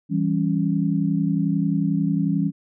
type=chord; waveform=sine; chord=C# diminished; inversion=first; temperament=equal; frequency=164.81 / 196 / 277.2 Hz; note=E3 / G3 / C#4; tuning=0 / 0 / 0 cents; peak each=-22 / -23 / -24 dBFS; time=0.09-2.52 s; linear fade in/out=50 ms; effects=none